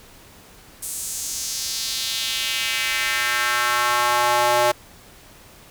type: tone with high-pass filter sweep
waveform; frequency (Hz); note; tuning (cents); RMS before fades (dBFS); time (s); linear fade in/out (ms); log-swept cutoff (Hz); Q
square; 121.2; B2; -32; -22; 0.82-4.72; 10; 9000 to 640; 2
effects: pink hiss -47 dBFS RMS until 5.7 s